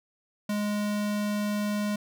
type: tone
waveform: square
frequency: 207.7 Hz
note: G#3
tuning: in tune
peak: -27 dBFS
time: 0.49-1.96 s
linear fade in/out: 5 ms
effects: none